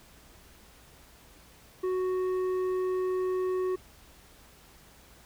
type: tone with tanh clipping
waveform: sine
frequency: 370 Hz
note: F#4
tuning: in tune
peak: -28 dBFS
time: 1.83-3.76 s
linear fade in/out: 10 ms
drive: 8 dB
effects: added 59 Hz sine -61 dBFS peak until 5.25 s + pink hiss -56 dBFS RMS until 5.25 s